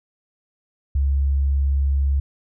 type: tone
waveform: sine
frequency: 69.1 Hz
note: C#2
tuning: 5 cents flat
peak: -16 dBFS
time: 0.95-2.2 s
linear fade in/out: 5 ms
effects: none